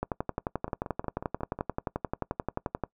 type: two click trains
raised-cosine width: 1 ms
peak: -22 / -15 dBFS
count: 6 / 33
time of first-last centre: 0.68-1.589 / 0.03-2.837 s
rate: 5.5 / 11.4 Hz
effects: noise-tail reverb RT60 0.1 s tail -22 dB re dry